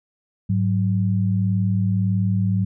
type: tone pair together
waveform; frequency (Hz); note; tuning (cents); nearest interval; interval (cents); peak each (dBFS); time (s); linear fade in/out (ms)
sine; 104.5 / 186.2; G#2 / F#3; +11 / +11; minor seventh; 1000; -19 / -21; 0.49-2.65; 10
effects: none